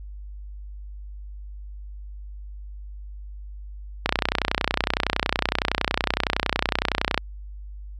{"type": "click train", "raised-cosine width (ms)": 0.3, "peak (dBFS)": -3, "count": 97, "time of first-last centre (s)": [4.06, 7.177], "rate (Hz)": 30.8, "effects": ["added 50 Hz sine -35 dBFS peak until 7.99 s"]}